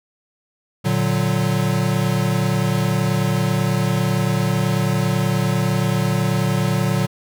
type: chord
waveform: square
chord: Bb augmented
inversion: none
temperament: equal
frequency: 116.54 / 146.83 / 185 Hz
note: Bb2 / D3 / F#3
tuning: 0 / 0 / 0 cents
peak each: -22 dBFS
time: 0.84-7.07 s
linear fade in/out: 20 ms
effects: none